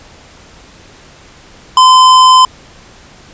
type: tone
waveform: square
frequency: 1025 Hz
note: C6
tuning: 36 cents flat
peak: -3 dBFS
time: 1.77-2.45 s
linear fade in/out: 2 ms
effects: pink hiss -39 dBFS RMS until 3.33 s + resampled to 16000 Hz